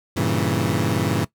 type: chord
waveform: 20% pulse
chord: G diminished seventh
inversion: none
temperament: equal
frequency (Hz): 98 / 116.54 / 138.59 / 164.81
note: G2 / Bb2 / Db3 / Fb3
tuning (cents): 0 / 0 / 0 / 0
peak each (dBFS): -20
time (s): 0.16-1.25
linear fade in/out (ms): 10
effects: noise-tail reverb RT60 0.1 s tail -18 dB re dry